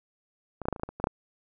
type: clicks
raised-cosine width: 1 ms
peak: -22 / -20 / -9 / -15 / -25 / -28 / -14 / -25 / -24 / -8 / -14 dBFS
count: 11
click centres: 0.617 / 0.655 / 0.685 / 0.727 / 0.762 / 0.797 / 0.834 / 0.89 / 1 / 1.041 / 1.071 s
effects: none